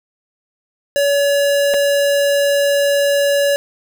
square tone with dropouts, 567 Hz, C#5, 39 cents sharp, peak -13 dBFS, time 0.96-3.56 s, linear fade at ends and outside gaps 0 ms, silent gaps 1.738-1.742 s, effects none

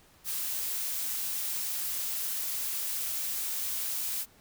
blue noise, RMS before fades -33 dBFS, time 0.24-4.26 s, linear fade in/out 50 ms, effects pink hiss -60 dBFS RMS until 4.4 s

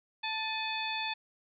harmonic tone with a mistuned harmonic, 880 Hz, A5, in tune, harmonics 1 / 2 / 3 / 4 / 5, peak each -37 / -41 / -37 / -38 / -43 dBFS, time 0.23-1.14 s, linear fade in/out 10 ms, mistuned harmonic 3, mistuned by -77 cents, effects none

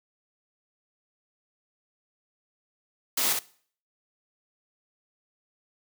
white noise with echo, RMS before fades -26 dBFS, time 3.17-3.33 s, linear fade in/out 5 ms, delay 61 ms, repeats 1, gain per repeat -3 dB, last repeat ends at 3.391 s, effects noise-tail reverb RT60 0.5 s tail -20 dB re dry + high-pass 200 Hz 12 dB/octave

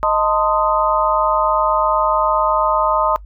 harmonic tone with a mistuned harmonic, 207.7 Hz, G#3, in tune, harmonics 3 / 4 / 5 / 6, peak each -19 / -19 / -19 / -19 dBFS, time 0.03-3.16 s, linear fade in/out 0 ms, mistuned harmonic 4, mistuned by +130 cents, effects noise-tail reverb RT60 0.1 s tail -21 dB re dry + added 50 Hz sine -34 dBFS peak until 3.25 s

